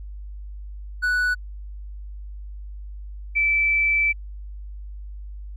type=tone pair in turn; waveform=triangle / sine; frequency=1480 / 2320 Hz; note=F#6 / D7; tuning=0 / -22 cents; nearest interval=minor sixth; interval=778 cents; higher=second; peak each=-17 dBFS; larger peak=neither; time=1.02-1.35 / 3.35-4.13 s; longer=second; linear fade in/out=20 ms; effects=added 50 Hz sine -33 dBFS peak until 5.56 s